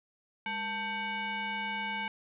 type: tone with frequency modulation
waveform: sine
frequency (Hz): 1568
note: G6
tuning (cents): 0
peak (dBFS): -32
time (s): 0.46-2.08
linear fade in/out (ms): 2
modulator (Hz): 682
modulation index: 1.7
effects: none